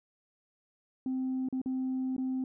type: tone with dropouts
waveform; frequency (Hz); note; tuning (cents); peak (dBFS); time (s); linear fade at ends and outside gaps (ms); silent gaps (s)
sine; 259.8; C4; -12; -28; 1.06-2.44; 2; 1.487-1.526 / 1.616-1.659 / 2.165-2.18
effects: tanh soft clip ceiling -27 dBFS